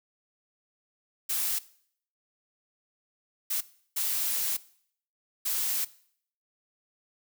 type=noise bursts at uneven times; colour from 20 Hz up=blue; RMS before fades=-29 dBFS; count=4; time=1.29-1.59 / 3.5-3.61 / 3.96-4.57 / 5.45-5.85 s; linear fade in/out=10 ms; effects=noise-tail reverb RT60 0.6 s tail -19 dB re dry